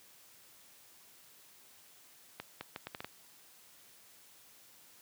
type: accelerating click train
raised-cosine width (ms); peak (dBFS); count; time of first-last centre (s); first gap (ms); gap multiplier
0.3; -24; 7; 2.4-3.046; 210; 0.72
effects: white hiss -60 dBFS RMS until 5.01 s + high-pass 80 Hz 12 dB/octave

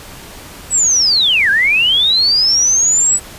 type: linear two-way sweep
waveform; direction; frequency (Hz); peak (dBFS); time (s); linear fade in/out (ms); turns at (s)
sine; down then up; 8000 to 1554 to 8000; -9; 0.7-3.2; 50; 1.5
effects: pink hiss -34 dBFS RMS until 3.38 s + resampled to 32000 Hz

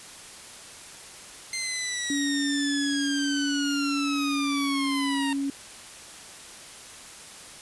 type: linear sweep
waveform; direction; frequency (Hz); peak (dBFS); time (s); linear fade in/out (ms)
15% pulse; down; 2093 to 917; -22; 1.53-5.33; 2
type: tone with pitch glide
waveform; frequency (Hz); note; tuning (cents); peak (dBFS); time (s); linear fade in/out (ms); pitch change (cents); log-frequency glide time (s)
sine; 283.5 to 277.3; C#4 to C#4; +39 to +1; -25; 2.1-5.5; 2; -38; 4.17-4.94
effects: white hiss -44 dBFS RMS until 7.61 s + resampled to 24000 Hz

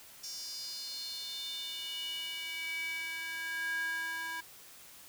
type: tone with high-pass filter sweep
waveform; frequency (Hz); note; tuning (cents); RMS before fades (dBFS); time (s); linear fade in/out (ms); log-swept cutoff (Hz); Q
square; 326.4; E4; -17; -39; 0.23-4.41; 10; 5600 to 1300; 6.2
effects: white hiss -54 dBFS RMS until 5.08 s

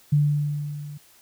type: tone with level ramp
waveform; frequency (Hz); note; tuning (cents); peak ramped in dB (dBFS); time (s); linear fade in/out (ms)
sine; 146.83; D3; 0; -14 to -35; 0.12-0.98; 10
effects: white hiss -55 dBFS RMS until 1.21 s

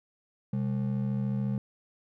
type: ring-modulated tone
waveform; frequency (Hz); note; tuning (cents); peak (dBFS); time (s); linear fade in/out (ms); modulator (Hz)
triangle; 164.81; E3; 0; -22; 0.53-1.58; 2; 37
effects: none

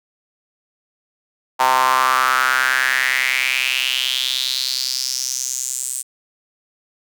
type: tone with high-pass filter sweep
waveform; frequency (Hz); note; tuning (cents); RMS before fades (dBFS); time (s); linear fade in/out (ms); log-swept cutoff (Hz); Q
sawtooth; 129.7; C3; -15; -19; 1.59-6.03; 20; 890 to 8500; 5
effects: none

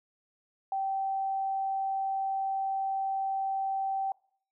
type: tone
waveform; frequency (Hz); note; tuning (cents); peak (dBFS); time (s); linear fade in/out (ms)
sine; 776; G5; -18; -28; 0.72-4.12; 2
effects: noise-tail reverb RT60 0.6 s tail -25 dB re dry

